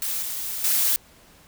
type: noise with level steps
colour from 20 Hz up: blue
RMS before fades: -27 / -30 / -21 dBFS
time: 0.02-0.96 s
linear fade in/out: 0 ms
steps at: 0.22 / 0.64 s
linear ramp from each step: 2 ms
effects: pink hiss -53 dBFS RMS until 1.47 s